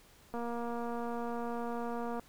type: click train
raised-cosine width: 1 ms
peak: -26 dBFS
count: 439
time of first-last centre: 0.34-2.196 s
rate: 236 Hz
effects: pink hiss -61 dBFS RMS until 2.28 s